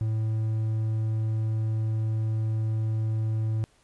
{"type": "tone", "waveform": "triangle", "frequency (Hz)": 110, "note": "A2", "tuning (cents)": 0, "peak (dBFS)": -22, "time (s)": [0.01, 3.64], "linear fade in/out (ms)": 0, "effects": ["pink hiss -63 dBFS RMS until 3.83 s", "resampled to 24000 Hz"]}